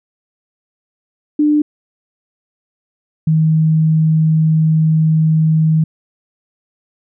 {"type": "tone pair in turn", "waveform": "sine", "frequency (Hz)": [298.6, 158.18], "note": ["D4", "D#3"], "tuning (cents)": [29, 29], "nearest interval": "major seventh", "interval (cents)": 1100, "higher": "first", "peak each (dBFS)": -9, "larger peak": "neither", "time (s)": [[1.39, 1.62], [3.27, 5.84]], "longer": "second", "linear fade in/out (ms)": 5, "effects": []}